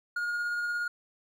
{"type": "tone with tremolo", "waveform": "triangle", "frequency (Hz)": 1429, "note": "F6", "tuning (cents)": 39, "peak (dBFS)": -26, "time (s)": [0.16, 0.88], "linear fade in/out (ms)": 5, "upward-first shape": "triangle", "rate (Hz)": 17, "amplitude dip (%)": 25, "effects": []}